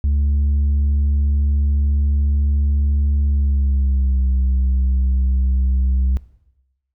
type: tone with pitch glide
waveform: sine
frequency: 71.5 to 64.81 Hz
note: D2 to C2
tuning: -46 to -16 cents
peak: -11 dBFS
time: 0.04-6.17 s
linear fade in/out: 0 ms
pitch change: -170 cents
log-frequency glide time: 3.23-4.24 s
effects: noise-tail reverb RT60 0.9 s tail -19 dB re dry + tanh soft clip ceiling -13 dBFS